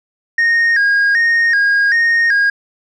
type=tone with vibrato; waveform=sine; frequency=1738 Hz; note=A6; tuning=22 cents flat; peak=-7 dBFS; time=0.38-2.5 s; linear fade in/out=5 ms; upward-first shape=square; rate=1.3 Hz; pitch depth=110 cents each way; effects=tanh soft clip ceiling -9 dBFS